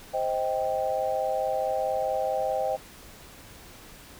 sine chord, C minor, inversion none, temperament just, 523.3 / 627.9 / 784.9 Hz, C5 / Eb5 / G5, 0 / +16 / +2 cents, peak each -29 dBFS, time 0.13-2.77 s, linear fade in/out 20 ms, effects pink hiss -48 dBFS RMS until 4.19 s

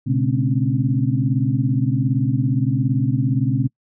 sine tone cluster, 120.5 / 138 / 212.8 / 261.1 / 282.5 Hz, B2 / C#3 / G#3 / C4 / C#4, -42 / -7 / +42 / -3 / +33 cents, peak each -20 / -20 / -28 / -23 / -28 dBFS, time 0.06-3.68 s, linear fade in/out 20 ms, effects noise-tail reverb RT60 0.1 s tail -26 dB re dry

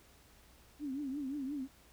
sine tone with vibrato, 277.8 Hz, C#4, 4 cents sharp, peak -36 dBFS, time 0.79-1.68 s, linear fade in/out 50 ms, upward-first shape triangle, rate 5.7 Hz, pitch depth 150 cents each way, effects added 60 Hz sine -66 dBFS peak until 1.92 s + pink hiss -63 dBFS RMS until 1.92 s

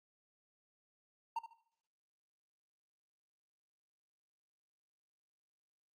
triangle tone with echo, 916 Hz, A#5, 31 cents flat, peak -32 dBFS, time 1.36-1.39 s, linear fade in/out 5 ms, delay 73 ms, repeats 3, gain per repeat -11 dB, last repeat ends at 1.609 s, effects noise-tail reverb RT60 0.7 s tail -21 dB re dry + Opus 48 kbps

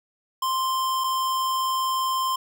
square tone pair in turn, 1046.5 / 1046.5 Hz, C6 / C6, 0 / 0 cents, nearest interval unison, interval 0 cents, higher neither, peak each -23 dBFS, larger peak neither, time 0.42-1.04 / 1.04-2.36 s, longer second, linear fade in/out 5 ms, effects none

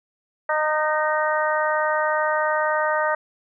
harmonic tone with a mistuned harmonic, 307 Hz, D#4, 23 cents flat, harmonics 2 / 3 / 4 / 5 / 6, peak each -23 / -25 / -26 / -27 / -28 dBFS, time 0.49-3.15 s, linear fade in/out 5 ms, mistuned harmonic 6, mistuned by +22 cents, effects none

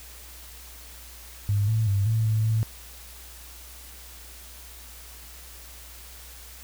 sine tone with pitch steps, 102.1 / 111 / 99.6 / 111.5 / 109.2 / 110.7 Hz, G#2 / A2 / G2 / A2 / A2 / A2, -29 / +16 / +28 / +23 / -13 / +11 cents, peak -20 dBFS, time 1.49-2.63 s, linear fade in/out 0 ms, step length 190 ms, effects added 60 Hz sine -46 dBFS peak until 6.63 s + white hiss -46 dBFS RMS until 6.63 s

